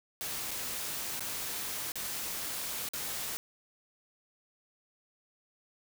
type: noise with dropouts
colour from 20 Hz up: white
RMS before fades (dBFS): -37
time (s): 0.21-3.37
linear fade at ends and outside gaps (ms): 0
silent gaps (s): 0.508-0.514 / 1.195-1.206 / 1.919-1.956 / 2.888-2.935
effects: none